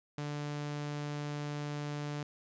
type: tone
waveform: sawtooth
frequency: 146.83 Hz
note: D3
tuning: in tune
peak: -32 dBFS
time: 0.18-2.23 s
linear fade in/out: 2 ms
effects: resampled to 16000 Hz + 12-bit